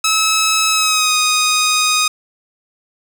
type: tone with pitch glide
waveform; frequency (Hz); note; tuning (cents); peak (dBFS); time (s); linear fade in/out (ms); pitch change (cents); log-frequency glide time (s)
10% pulse; 1295 to 1245.1; E6 to D#6; -31 to +1; -4; 0.04-2.08; 5; -68; 0.7-1.16
effects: none